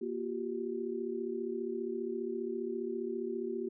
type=tone cluster; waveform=sine; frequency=235.9 / 352.6 / 387.5 Hz; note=A#3 / F4 / G4; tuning=+21 / +17 / -20 cents; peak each=-40 / -38 / -37 dBFS; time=0.01-3.69 s; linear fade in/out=10 ms; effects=none